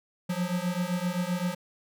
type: beating tone pair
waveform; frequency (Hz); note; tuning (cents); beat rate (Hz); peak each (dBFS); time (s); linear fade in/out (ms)
square; 174.8 / 182.5; F3 / F#3; +2 / -24; 7.7; -31; 0.29-1.55; 10
effects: none